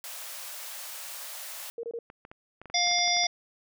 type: high-pass noise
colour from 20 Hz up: white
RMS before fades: -40 dBFS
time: 0.04-1.7 s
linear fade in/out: 0 ms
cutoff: 510 Hz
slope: 96 dB/octave
type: tone bursts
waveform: sine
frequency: 466.2 Hz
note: A#4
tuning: in tune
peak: -32 dBFS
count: 3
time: 1.78-1.989 s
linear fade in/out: 2 ms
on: 53 ms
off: 25 ms
type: clicks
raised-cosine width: 0.5 ms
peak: -30 dBFS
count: 12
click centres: 2.101 / 2.251 / 2.315 / 2.616 / 2.657 / 2.7 / 2.873 / 2.914 / 2.985 / 3.077 / 3.168 / 3.236 s
type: harmonic tone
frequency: 705 Hz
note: F5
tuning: 16 cents sharp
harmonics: 1 / 3 / 5 / 7 / 8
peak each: -29 / -29 / -29 / -29 / -29 dBFS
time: 2.74-3.27 s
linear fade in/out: 5 ms
effects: none